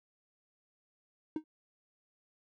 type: tone with exponential decay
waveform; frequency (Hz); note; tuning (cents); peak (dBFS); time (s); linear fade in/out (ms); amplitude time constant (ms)
triangle; 311.1; D#4; 0; -26; 1.36-1.44; 2; 16
effects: none